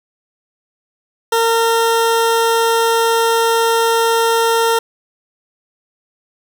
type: tone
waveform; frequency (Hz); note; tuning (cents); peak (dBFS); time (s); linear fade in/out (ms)
20% pulse; 458; A#4; -31; -7; 1.32-4.79; 5
effects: none